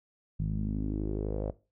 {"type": "tone with low-pass filter sweep", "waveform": "sawtooth", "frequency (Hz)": 51.91, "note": "G#1", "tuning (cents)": 0, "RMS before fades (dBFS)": -32, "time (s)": [0.39, 1.51], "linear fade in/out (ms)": 10, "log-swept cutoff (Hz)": [160, 580], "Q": 4, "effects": ["noise-tail reverb RT60 0.3 s tail -19 dB re dry"]}